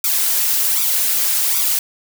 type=noise with flanger; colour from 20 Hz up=blue; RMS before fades=-17 dBFS; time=0.04-1.79 s; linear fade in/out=2 ms; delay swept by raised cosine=0.83 to 5.03 ms; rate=1.3 Hz; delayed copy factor=+0.75; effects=none